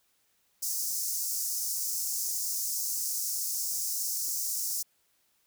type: high-pass noise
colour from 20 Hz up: pink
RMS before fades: -32 dBFS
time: 0.62-4.83 s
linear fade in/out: 10 ms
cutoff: 5300 Hz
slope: 48 dB/octave
effects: white hiss -71 dBFS RMS until 5.46 s